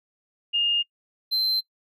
sine / triangle tone pair in turn, 2831 / 4103 Hz, F7 / C8, +23 / -35 cents, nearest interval tritone, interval 642 cents, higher second, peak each -20 dBFS, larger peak neither, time 0.53-0.83 / 1.31-1.61 s, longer neither, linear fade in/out 20 ms, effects noise-tail reverb RT60 0.1 s tail -24 dB re dry

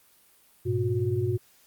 sine tone cluster, 101.8 / 120.4 / 363 Hz, G#2 / B2 / F#4, -34 / -44 / -33 cents, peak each -28 dBFS, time 0.65-1.38 s, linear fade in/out 20 ms, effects white hiss -60 dBFS RMS until 1.66 s + Opus 32 kbps

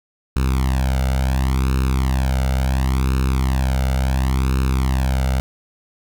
sawtooth tone with flanger, 65.41 Hz, C2, in tune, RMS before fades -18 dBFS, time 0.36-5.4 s, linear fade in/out 0 ms, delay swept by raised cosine 0.75 to 1.4 ms, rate 0.71 Hz, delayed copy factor +1, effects none

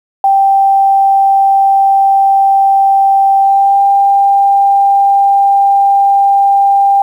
sine tone with pitch glide, 784 to 794.5 Hz, G5 to G5, 0 to +23 cents, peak -5 dBFS, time 0.24-7.02 s, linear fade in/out 2 ms, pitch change +23 cents, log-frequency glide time 3.42-3.8 s, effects 7-bit

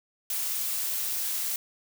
blue noise, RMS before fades -30 dBFS, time 0.3-1.56 s, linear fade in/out 2 ms, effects none

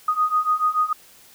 sine beating tone pair, 1239 / 1245.9 Hz, D#6 / D#6, -8 / +2 cents, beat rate 6.9 Hz, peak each -22 / -20 dBFS, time 0.08-0.93 s, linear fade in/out 5 ms, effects white hiss -50 dBFS RMS until 1.34 s

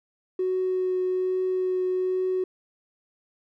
triangle tone with vibrato, 369.9 Hz, F#4, in tune, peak -19 dBFS, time 0.39-2.44 s, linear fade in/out 5 ms, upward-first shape triangle, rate 1.2 Hz, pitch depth 10 cents each way, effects tanh soft clip ceiling -20 dBFS

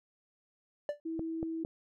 triangle tone with exponential decay, 586 Hz, D5, 4 cents flat, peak -25 dBFS, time 0.89-1 s, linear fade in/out 1 ms, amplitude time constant 23 ms
sine tone, 325.4 Hz, E4, 22 cents flat, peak -34 dBFS, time 1.05-1.64 s, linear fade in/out 10 ms
clicks, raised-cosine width 2 ms, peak -24 dBFS, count 3, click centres 1.194 / 1.429 / 1.649 s
effects none

